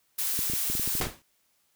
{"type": "noise", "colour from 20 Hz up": "blue", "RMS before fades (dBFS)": -29, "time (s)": [0.18, 1.01], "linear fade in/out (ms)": 10}
{"type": "clicks", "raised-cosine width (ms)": 3, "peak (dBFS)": -23, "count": 10, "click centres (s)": [0.391, 0.499, 0.536, 0.7, 0.752, 0.797, 0.876, 0.952, 1.004, 1.069]}
{"type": "noise with exponential decay", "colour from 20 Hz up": "pink", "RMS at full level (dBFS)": -25, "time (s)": [1.01, 1.22], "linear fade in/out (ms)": 2, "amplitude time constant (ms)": 45}
{"effects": ["white hiss -70 dBFS RMS until 1.75 s"]}